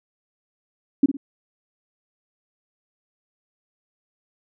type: tone with echo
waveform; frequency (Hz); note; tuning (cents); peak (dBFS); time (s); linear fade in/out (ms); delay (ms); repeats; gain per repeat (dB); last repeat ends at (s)
sine; 277.2; C#4; 0; -10; 1.03-1.06; 5; 55; 2; -10; 1.17
effects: none